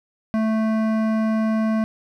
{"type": "tone with hard clipping", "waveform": "sine", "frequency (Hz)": 220, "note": "A3", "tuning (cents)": 0, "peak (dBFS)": -20, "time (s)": [0.34, 1.84], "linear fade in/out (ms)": 0, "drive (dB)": 14, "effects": []}